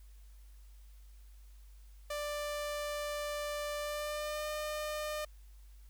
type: tone with pitch glide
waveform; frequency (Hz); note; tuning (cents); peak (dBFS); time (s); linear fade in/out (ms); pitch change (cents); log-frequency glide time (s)
sawtooth; 590 to 605.5; D5 to D#5; +8 to -47; -32; 2.1-5.25; 5; +45; 3.79-4.48
effects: added 50 Hz sine -52 dBFS peak until 5.89 s + white hiss -69 dBFS RMS until 5.89 s